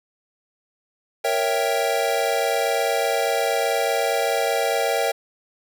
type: chord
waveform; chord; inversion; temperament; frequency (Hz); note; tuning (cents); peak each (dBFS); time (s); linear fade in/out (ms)
square; A# diminished seventh; none; equal; 466.2 / 554.4 / 659.3 / 784; A#4 / C#5 / E5 / G5; 0 / 0 / 0 / 0; -26; 1.24-5.12; 10
effects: none